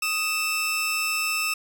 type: tone pair together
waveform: sawtooth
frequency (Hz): 1250.8 / 2656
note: D#6 / E7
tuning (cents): +9 / +12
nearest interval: octave + minor second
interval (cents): 1303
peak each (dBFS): -27 / -21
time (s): 0.02-1.54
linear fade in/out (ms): 5
effects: none